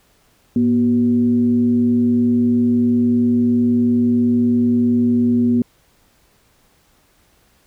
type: tone with frequency modulation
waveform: sine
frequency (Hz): 240.8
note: B3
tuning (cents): -44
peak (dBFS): -12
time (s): 0.56-5.62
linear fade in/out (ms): 2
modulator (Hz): 137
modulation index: 0.39
effects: pink hiss -57 dBFS RMS until 7.66 s